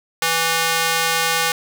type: tone with high-pass filter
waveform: square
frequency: 164.81 Hz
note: E3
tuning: in tune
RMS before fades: -19 dBFS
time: 0.22-1.52 s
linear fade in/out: 2 ms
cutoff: 1100 Hz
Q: 0.62
effects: none